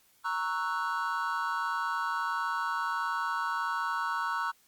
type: chord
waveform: triangle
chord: F# dominant seventh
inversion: first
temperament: equal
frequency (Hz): 932.3 / 1108.7 / 1318.5 / 1480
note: A#5 / C#6 / E6 / F#6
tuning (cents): 0 / 0 / 0 / 0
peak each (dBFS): -33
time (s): 0.24-4.52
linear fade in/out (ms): 20
effects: white hiss -65 dBFS RMS until 4.67 s + Opus 48 kbps